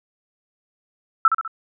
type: tone with echo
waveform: sine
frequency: 1324 Hz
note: E6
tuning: 7 cents sharp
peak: -9 dBFS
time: 1.25-1.28 s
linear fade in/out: 2 ms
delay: 66 ms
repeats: 3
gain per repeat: -6 dB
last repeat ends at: 1.478 s
effects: none